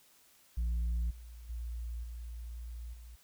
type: tone with level steps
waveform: sine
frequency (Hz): 58.3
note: A#1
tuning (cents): +1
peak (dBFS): -27 / -46 / -36 / -40 / -47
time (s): 0.57-3.16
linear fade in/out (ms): 10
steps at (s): 1.1 / 1.49 / 2.03 / 2.93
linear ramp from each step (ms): 10
effects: tanh soft clip ceiling -29 dBFS + white hiss -64 dBFS RMS until 3.23 s